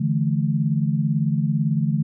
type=chord; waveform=sine; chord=D suspended second; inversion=none; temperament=equal with one note detuned; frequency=146.83 / 164.81 / 216.2 Hz; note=D3 / E3 / A3; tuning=0 / 0 / -30 cents; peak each=-21 / -23 / -24 dBFS; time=0-2.03 s; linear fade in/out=10 ms; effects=none